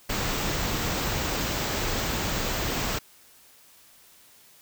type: band-stop noise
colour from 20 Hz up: pink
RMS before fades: -28 dBFS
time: 0.09-2.99 s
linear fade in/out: 10 ms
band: 8200 to 13000 Hz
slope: 96 dB/octave
effects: white hiss -55 dBFS RMS until 4.61 s